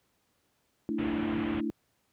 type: chord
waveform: sine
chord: A suspended fourth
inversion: none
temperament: equal with one note detuned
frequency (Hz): 222.2 / 293.7 / 329.6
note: A3 / D4 / E4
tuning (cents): +17 / 0 / 0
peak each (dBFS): -33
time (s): 0.89-1.7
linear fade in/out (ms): 0
type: low-pass noise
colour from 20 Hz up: pink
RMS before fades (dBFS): -37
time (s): 0.98-1.61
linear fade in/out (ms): 10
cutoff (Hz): 3100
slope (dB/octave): 48
effects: pink hiss -73 dBFS RMS until 2.12 s + high-pass 80 Hz 12 dB/octave